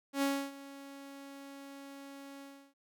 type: tone with ADSR envelope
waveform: sawtooth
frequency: 277.2 Hz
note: C#4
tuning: in tune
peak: -24 dBFS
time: 0.13-2.74 s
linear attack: 91 ms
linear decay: 290 ms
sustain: -19 dB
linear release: 330 ms
effects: none